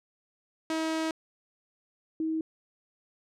sawtooth / sine tone pair in turn, 320 / 318.9 Hz, D#4 / D#4, +49 / +43 cents, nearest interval unison, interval 6 cents, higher first, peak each -24 / -27 dBFS, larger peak first, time 0.7-1.11 / 2.2-2.41 s, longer first, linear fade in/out 2 ms, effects low-pass 8000 Hz 12 dB/octave

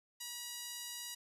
sawtooth tone with high-pass filter, 963 Hz, B5, 44 cents flat, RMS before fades -45 dBFS, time 0.2-1.15 s, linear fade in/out 10 ms, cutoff 3800 Hz, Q 0.71, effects resampled to 32000 Hz

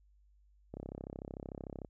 click train, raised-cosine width 2 ms, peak -29 dBFS, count 38, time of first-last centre 0.74-1.848 s, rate 33.4 Hz, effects added 50 Hz sine -63 dBFS peak until 1.89 s

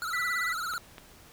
square tone with vibrato, 1371 Hz, F6, 32 cents flat, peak -32 dBFS, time 0.02-0.78 s, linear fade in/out 0 ms, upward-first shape triangle, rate 18 Hz, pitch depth 150 cents each way
sine tone, 1975.5 Hz, B6, in tune, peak -29 dBFS, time 0.13-0.53 s, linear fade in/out 5 ms
clicks, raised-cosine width 0.3 ms, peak -27 dBFS, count 2, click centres 0.737 / 0.982 s
effects pink hiss -54 dBFS RMS until 1.32 s

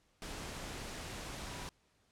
sine tone in noise, 979 Hz, B5, 15 cents flat, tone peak -54 dBFS, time 1.47-1.68 s, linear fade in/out 0 ms, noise pink, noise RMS -44 dBFS, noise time 0.22-1.69 s, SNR -13 dB, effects pink hiss -73 dBFS RMS until 2.11 s + low-pass 9000 Hz 12 dB/octave

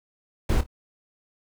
brown noise with echo, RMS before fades -20 dBFS, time 0.49-0.61 s, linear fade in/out 5 ms, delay 27 ms, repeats 2, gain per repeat -13 dB, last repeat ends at 0.664 s, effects none

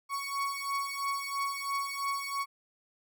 35% pulse beating tone pair, 1112 / 1115 Hz, C#6 / C#6, +5 / +10 cents, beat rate 3 Hz, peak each -33 / -33 dBFS, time 0.09-2.46 s, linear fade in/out 50 ms, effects none

